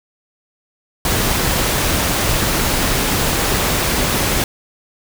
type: noise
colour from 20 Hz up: pink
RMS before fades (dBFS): -17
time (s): 1.05-4.44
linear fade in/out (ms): 2
effects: none